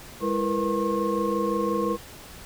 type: tone cluster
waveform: sine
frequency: 205.1 / 331.5 / 466.3 / 492 / 1078 Hz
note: G#3 / E4 / A#4 / B4 / C#6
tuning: -21 / +10 / +1 / -7 / -49 cents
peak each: -29 dBFS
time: 0.2-1.98 s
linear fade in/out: 50 ms
effects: pink hiss -44 dBFS RMS until 2.45 s